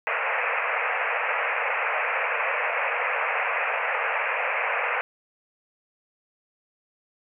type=band-pass noise; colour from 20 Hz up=white; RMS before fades=-26 dBFS; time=0.07-5.01 s; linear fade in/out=0 ms; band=460 to 2600 Hz; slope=96 dB/octave; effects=none